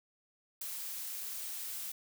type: noise with ADSR envelope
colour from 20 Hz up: blue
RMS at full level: -36 dBFS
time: 0.61-1.92 s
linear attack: 7 ms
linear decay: 4 ms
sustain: -5 dB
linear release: 5 ms
effects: none